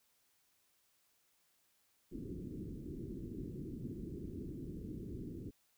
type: low-pass noise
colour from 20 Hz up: white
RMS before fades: -45 dBFS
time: 2.11-5.51 s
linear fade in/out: 20 ms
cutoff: 370 Hz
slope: 48 dB/octave
effects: white hiss -75 dBFS RMS until 5.77 s